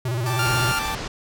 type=tone with vibrato; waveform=square; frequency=121.2 Hz; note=B2; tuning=32 cents flat; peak=-23 dBFS; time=0.05-0.72 s; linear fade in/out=5 ms; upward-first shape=square; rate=16 Hz; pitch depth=98 cents each way
type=chord; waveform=sawtooth; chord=G suspended second; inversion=none; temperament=equal; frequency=784 / 880 / 1174.7 Hz; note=G5 / A5 / D6; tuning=0 / 0 / 0 cents; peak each=-30 / -25 / -26 dBFS; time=0.26-0.95 s; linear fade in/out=2 ms
type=tone; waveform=sawtooth; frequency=1396.9 Hz; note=F6; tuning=in tune; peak=-19 dBFS; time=0.39-0.79 s; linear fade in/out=2 ms
type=low-pass noise; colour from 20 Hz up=pink; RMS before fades=-31 dBFS; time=0.45-1.08 s; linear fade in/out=5 ms; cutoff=6300 Hz; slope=24 dB/octave
effects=none